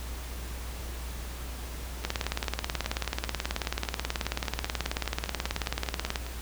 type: two click trains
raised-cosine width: 0.2 ms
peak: -11 / -21 dBFS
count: 77 / 22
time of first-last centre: 2.05-6.158 / 2.04-6.265 s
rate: 18.5 / 4.97 Hz
effects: added 60 Hz sine -36 dBFS peak until 6.41 s + pink hiss -43 dBFS RMS until 6.41 s